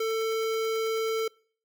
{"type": "tone with notch filter", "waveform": "square", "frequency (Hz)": 445.4, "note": "A4", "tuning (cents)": 21, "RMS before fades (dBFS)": -28, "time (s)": [0, 1.28], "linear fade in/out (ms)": 5, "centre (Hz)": 9100, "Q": 1.8, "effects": ["noise-tail reverb RT60 0.5 s tail -26 dB re dry"]}